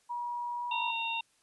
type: tone with pitch glide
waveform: sine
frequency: 961 to 966.6 Hz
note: B5 to B5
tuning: -48 to -38 cents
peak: -33 dBFS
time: 0.09-0.92 s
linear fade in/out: 20 ms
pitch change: +10 cents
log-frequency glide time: 0.57-0.65 s
type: harmonic tone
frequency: 917 Hz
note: A#5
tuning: 29 cents flat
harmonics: 1 / 3 / 4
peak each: -35 / -34 / -39 dBFS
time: 0.71-1.21 s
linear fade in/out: 5 ms
effects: white hiss -69 dBFS RMS until 1.42 s + resampled to 24000 Hz